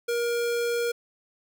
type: tone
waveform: square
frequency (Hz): 473.1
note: A#4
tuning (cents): +26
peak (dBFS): -25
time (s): 0.08-0.92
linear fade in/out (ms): 10
effects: none